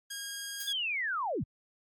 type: tone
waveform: 10% pulse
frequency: 1629 Hz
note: G#6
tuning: 34 cents flat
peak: -29 dBFS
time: 0.1-0.73 s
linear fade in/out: 10 ms
type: noise with exponential decay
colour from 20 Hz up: violet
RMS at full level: -35 dBFS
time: 0.6-0.76 s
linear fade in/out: 5 ms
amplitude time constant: 34 ms
type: linear sweep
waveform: sine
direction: down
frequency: 3520 to 68.4 Hz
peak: -30 dBFS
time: 0.67-1.44 s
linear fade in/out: 10 ms
effects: AAC 64 kbps

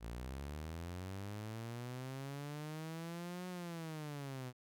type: linear two-way sweep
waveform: sawtooth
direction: up then down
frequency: 54.5 to 182.6 to 123.2 Hz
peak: -39 dBFS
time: 0-4.53 s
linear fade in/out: 50 ms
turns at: 3.48 s
effects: none

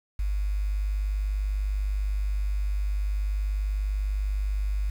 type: tone with quantisation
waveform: sine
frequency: 50.2 Hz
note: G1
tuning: 42 cents sharp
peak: -24 dBFS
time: 0.19-4.9 s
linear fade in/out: 5 ms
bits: 8
effects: none

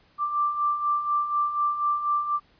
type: beating tone pair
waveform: sine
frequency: 1174.7 / 1178.8 Hz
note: D6 / D6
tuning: 0 / +6 cents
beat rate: 4.1 Hz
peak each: -30 / -23 dBFS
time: 0.18-2.4 s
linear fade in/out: 50 ms
effects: pink hiss -61 dBFS RMS until 2.59 s + resampled to 11025 Hz

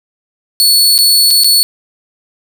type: tone with dropouts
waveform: sawtooth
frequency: 4416 Hz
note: C#8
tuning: 7 cents flat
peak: -3 dBFS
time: 0.6-1.63 s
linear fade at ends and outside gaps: 0 ms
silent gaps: 0.98-0.988 / 1.305-1.309 / 1.436-1.444 s
effects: none

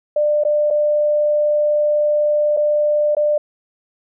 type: tone with dropouts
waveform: sine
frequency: 596 Hz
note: D5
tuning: 25 cents sharp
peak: -13 dBFS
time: 0.16-3.38 s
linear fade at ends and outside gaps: 5 ms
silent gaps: 0.437-0.449 / 0.704-0.708 / 2.567-2.571 / 3.15-3.167 s
effects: none

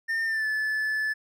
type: tone with pitch glide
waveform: triangle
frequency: 1812 to 1736.2 Hz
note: A#6 to A6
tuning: -50 to -24 cents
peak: -23 dBFS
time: 0.08-1.14 s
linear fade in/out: 20 ms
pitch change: -74 cents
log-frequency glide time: 0.26-0.47 s
effects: none

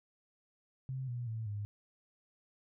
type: tone with pitch steps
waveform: sine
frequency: 131.5 / 121.28 / 111.86 / 103.17 Hz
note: C3 / B2 / A2 / G#2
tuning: +9 / -31 / +29 / -11 cents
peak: -36 dBFS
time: 0.89-1.65 s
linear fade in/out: 0 ms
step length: 190 ms
effects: none

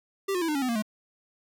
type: tone with pitch steps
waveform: square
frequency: 392 / 359.5 / 329.6 / 302.3 / 277.2 / 254.2 / 233.1 / 213.7 Hz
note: G4 / F#4 / E4 / D#4 / C#4 / C4 / A#3 / G#3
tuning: 0 / -50 / 0 / -50 / 0 / -50 / 0 / +50 cents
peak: -26 dBFS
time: 0.28-0.824 s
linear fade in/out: 10 ms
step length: 68 ms
effects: none

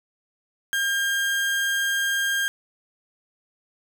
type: tone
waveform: 35% pulse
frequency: 1606 Hz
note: G6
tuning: 41 cents sharp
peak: -20 dBFS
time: 0.73-2.48 s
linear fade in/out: 0 ms
effects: none

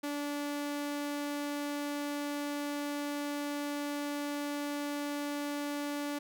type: tone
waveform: sawtooth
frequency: 289.7 Hz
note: D4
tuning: 24 cents flat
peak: -30 dBFS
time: 0.03-6.19 s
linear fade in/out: 10 ms
effects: none

